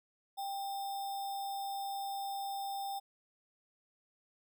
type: tone with sample-and-hold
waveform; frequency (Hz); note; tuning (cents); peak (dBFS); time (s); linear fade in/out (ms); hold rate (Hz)
sine; 791; G5; +15; -36; 0.37-3; 20; 4410
effects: none